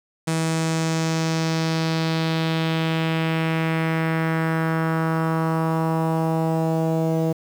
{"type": "tone with low-pass filter sweep", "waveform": "sawtooth", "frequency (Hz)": 161.8, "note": "E3", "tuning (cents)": -32, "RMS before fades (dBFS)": -22, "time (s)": [0.27, 7.33], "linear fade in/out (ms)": 10, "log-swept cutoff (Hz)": [8900, 580], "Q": 2.1, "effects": ["7-bit"]}